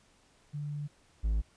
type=tone pair in turn; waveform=sine / triangle; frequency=146.83 / 53.9 Hz; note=D3 / A1; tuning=0 / -35 cents; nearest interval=octave + perfect fourth; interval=1735 cents; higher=first; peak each=-34 / -24 dBFS; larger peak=second; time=0.53-0.88 / 1.23-1.42 s; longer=first; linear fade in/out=20 ms; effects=pink hiss -65 dBFS RMS until 1.56 s + resampled to 22050 Hz